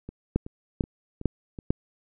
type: two click trains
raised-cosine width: 3 ms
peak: -24 / -9 dBFS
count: 5 / 4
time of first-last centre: 0.09-1.588 / 0.36-1.705 s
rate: 2.67 / 2.23 Hz
effects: none